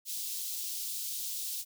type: high-pass noise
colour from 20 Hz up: white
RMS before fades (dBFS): -37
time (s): 0.05-1.65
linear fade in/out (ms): 50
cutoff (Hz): 3500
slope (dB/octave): 24
effects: none